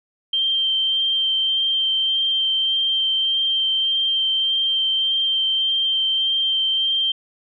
sine tone with vibrato, 3145 Hz, G7, 5 cents sharp, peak -17 dBFS, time 0.33-7.12 s, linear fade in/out 5 ms, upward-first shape sine, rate 1.7 Hz, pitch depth 10 cents each way, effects none

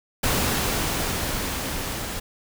pink noise with level ramp, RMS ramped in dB -22 to -31 dBFS, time 0.23-2.2 s, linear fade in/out 10 ms, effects none

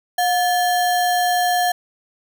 sine tone with sample-and-hold, 718 Hz, F5, 48 cents sharp, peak -15 dBFS, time 0.18-1.72 s, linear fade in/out 5 ms, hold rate 2450 Hz, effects none

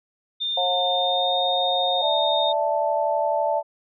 sine tone with pitch glide, 3614 to 3677 Hz, A7 to A#7, +46 to -24 cents, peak -23 dBFS, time 0.4-2.53 s, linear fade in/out 20 ms, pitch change +30 cents, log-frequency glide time 0.83-1.4 s
harmonic tone, 180 Hz, F#3, 47 cents flat, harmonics 3 / 4 / 5, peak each -26 / -23 / -32 dBFS, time 0.57-2.02 s, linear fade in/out 5 ms
sine chord, D suspended second, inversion none, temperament equal, 587.3 / 659.3 / 880 Hz, D5 / E5 / A5, 0 / 0 / 0 cents, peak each -24 dBFS, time 2-3.63 s, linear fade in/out 50 ms
effects none

